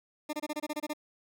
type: tone bursts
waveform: 20% pulse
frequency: 300.8 Hz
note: D4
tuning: 42 cents sharp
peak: -27 dBFS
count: 10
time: 0.29-0.935 s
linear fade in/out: 10 ms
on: 42 ms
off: 25 ms
effects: none